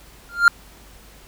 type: tone with exponential growth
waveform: triangle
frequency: 1396.9 Hz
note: F6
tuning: in tune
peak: -3 dBFS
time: 0.29-0.48 s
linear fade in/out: 1 ms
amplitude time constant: 40 ms
effects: added 50 Hz sine -48 dBFS peak until 1.27 s + pink hiss -48 dBFS RMS until 1.27 s